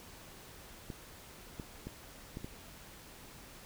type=clicks; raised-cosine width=3 ms; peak=-28 dBFS; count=5; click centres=0.902 / 1.598 / 1.87 / 2.371 / 2.445 s; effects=pink hiss -53 dBFS RMS until 3.65 s